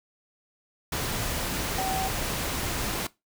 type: tone in noise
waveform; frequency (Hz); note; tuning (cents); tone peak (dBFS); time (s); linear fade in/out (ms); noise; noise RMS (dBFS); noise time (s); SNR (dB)
sine; 762; G5; -49; -28; 1.78-2.08; 5; pink; -30; 0.92-3.07; -1
effects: noise-tail reverb RT60 0.2 s tail -19 dB re dry